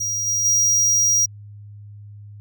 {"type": "tone with level steps", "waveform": "square", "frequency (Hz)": 5730, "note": "F8", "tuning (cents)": 44, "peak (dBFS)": [-22, -19, -15], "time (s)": [0, 1.26], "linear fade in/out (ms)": 10, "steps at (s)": [0.26, 0.44], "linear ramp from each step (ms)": 20, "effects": ["added 103 Hz sine -37 dBFS peak until 2.4 s"]}